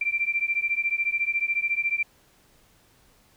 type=beating tone pair; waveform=sine; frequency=2349 / 2363 Hz; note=D7 / D7; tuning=0 / +10 cents; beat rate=14 Hz; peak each=-26 dBFS; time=0.01-2.03 s; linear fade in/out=5 ms; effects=pink hiss -60 dBFS RMS until 3.36 s